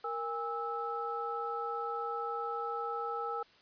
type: tone cluster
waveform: sine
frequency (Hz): 466.5 / 814 / 1309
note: A#4 / G#5 / E6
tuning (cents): +1 / -35 / -13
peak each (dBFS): -39 / -39 / -37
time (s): 0.04-3.43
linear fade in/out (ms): 5
effects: white hiss -62 dBFS RMS until 3.61 s + resampled to 11025 Hz